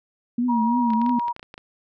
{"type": "tone with vibrato", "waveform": "sine", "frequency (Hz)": 234.7, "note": "A#3", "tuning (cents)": 12, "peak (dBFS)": -19, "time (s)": [0.38, 1.19], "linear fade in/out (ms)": 5, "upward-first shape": "triangle", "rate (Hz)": 3.1, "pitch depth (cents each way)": 120}
{"type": "tone", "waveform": "sine", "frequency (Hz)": 953, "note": "A#5", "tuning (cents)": 38, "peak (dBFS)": -22, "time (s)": [0.48, 1.33], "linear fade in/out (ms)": 20}
{"type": "clicks", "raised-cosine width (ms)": 0.3, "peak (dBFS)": -23, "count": 12, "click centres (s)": [0.904, 0.935, 1.016, 1.063, 1.094, 1.196, 1.282, 1.364, 1.395, 1.429, 1.541, 1.579]}
{"effects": []}